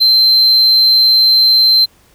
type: tone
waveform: triangle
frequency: 4111 Hz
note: C8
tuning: 31 cents flat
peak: -5 dBFS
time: 0-1.86 s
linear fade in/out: 20 ms
effects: pink hiss -50 dBFS RMS until 2.14 s